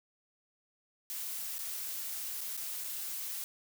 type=noise with dropouts; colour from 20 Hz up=blue; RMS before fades=-39 dBFS; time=1.1-3.44 s; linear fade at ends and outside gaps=0 ms; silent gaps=1.583-1.59 / 2.408-2.413 / 2.568-2.575 / 2.839-2.843 s; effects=none